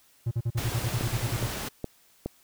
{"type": "tone bursts", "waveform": "triangle", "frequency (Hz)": 116.6, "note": "A#2", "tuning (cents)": 1, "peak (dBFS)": -22, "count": 13, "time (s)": [0.26, 1.465], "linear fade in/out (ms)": 10, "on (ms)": 53, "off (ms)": 43}
{"type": "noise", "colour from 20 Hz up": "pink", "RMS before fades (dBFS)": -34, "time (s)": [0.57, 1.69], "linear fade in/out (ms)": 10}
{"type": "click train", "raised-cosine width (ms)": 2, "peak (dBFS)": -17, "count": 4, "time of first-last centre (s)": [1.01, 2.26], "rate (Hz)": 2.4}
{"effects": ["white hiss -61 dBFS RMS until 2.43 s"]}